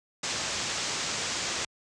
white low-pass noise, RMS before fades -32 dBFS, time 0.23-1.65 s, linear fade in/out 5 ms, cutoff 7600 Hz, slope 48 dB/octave, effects high-pass 60 Hz 12 dB/octave + resampled to 22050 Hz

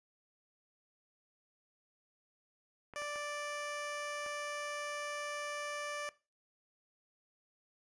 clicks, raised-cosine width 0.5 ms, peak -35 dBFS, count 4, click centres 2.937 / 3.019 / 3.159 / 4.263 s
15% pulse tone, 587.3 Hz, D5, in tune, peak -32 dBFS, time 2.96-6.09 s, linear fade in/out 0 ms
effects noise-tail reverb RT60 0.3 s tail -19 dB re dry + resampled to 22050 Hz

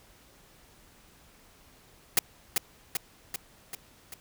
white noise with echo, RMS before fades -21 dBFS, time 2.17-2.19 s, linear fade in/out 2 ms, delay 390 ms, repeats 5, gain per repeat -4 dB, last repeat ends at 4.14 s, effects pink hiss -58 dBFS RMS until 4.2 s

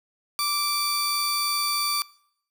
sawtooth tone pair together, 1172 / 4605 Hz, D6 / D8, -4 / -35 cents, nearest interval 2 octaves, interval 2369 cents, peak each -23 dBFS, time 0.39-2.02 s, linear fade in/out 0 ms, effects noise-tail reverb RT60 0.7 s tail -22 dB re dry

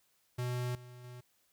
square tone with level steps, 123.7 Hz, B2, 3 cents sharp, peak -34 / -50 / -47 dBFS, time 0.38-1.21 s, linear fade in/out 10 ms, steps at 0.75 / 1.04 s, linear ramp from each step 2 ms, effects white hiss -73 dBFS RMS until 1.52 s

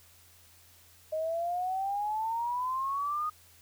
sine exponential sweep, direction up, 620 to 1244.5 Hz, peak -29 dBFS, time 1.12-3.3 s, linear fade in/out 10 ms, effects added 86 Hz sine -63 dBFS peak until 3.61 s + white hiss -59 dBFS RMS until 3.61 s

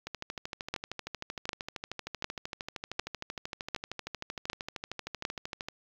two click trains, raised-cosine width 0.2 ms, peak -19 / -12 dBFS, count 74 / 7, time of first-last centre 0.07-5.685 / 0.74-5.251 s, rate 13 / 1.33 Hz, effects low-pass 6000 Hz 12 dB/octave + 8-bit

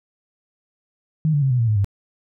sine tone with pitch steps, 156.3 / 144.99 / 134.5 / 124.77 / 115.75 / 107.37 / 99.61 Hz, D#3 / D3 / C3 / B2 / A#2 / A2 / G2, +8 / -22 / +48 / +18 / -12 / -42 / +28 cents, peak -15 dBFS, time 1.25-1.845 s, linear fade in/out 0 ms, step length 85 ms, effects none

